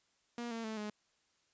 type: tone with pitch steps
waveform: sawtooth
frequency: 237.9 / 228.3 / 219.2 / 210.4 Hz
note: A#3 / A#3 / A3 / G#3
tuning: +35 / -36 / -6 / +23 cents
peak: -35 dBFS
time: 0.38-0.9 s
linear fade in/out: 2 ms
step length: 130 ms
effects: white hiss -75 dBFS RMS until 1.53 s + resampled to 16000 Hz